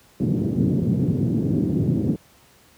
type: band-pass noise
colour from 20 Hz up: pink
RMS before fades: -21 dBFS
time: 0.2-2.16 s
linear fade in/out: 2 ms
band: 110 to 330 Hz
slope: 24 dB/octave
effects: pink hiss -54 dBFS RMS until 2.77 s + high-pass 60 Hz 12 dB/octave